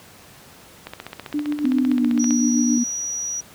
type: click train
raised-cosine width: 0.3 ms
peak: -16 dBFS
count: 23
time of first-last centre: 0.87-2.308 s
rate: 15.3 Hz
type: tone with tremolo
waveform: sine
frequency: 295.6 Hz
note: D4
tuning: 11 cents sharp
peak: -19 dBFS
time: 1.34-2.78 s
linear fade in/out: 2 ms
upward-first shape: sine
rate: 7.4 Hz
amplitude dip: 60%
type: tone with pitch glide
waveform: sine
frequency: 255.3 to 239.6 Hz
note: C4 to A#3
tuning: -42 to +48 cents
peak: -17 dBFS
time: 1.64-2.84 s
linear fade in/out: 10 ms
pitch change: -110 cents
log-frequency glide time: 1.85-2.1 s
type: tone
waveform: sine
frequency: 5810 Hz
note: F#8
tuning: 32 cents flat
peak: -24 dBFS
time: 2.19-3.41 s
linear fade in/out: 10 ms
effects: pink hiss -46 dBFS RMS until 3.54 s + high-pass 80 Hz 12 dB/octave